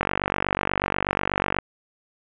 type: click train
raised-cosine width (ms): 0.5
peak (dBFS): -6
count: 77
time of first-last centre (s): 0.01-1.587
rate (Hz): 48.2
effects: resampled to 8000 Hz + 8-bit